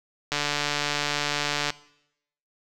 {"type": "click train", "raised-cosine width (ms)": 0.2, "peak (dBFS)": -8, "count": 203, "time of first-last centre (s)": [0.32, 1.704], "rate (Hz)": 146, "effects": ["noise-tail reverb RT60 0.8 s tail -20 dB re dry"]}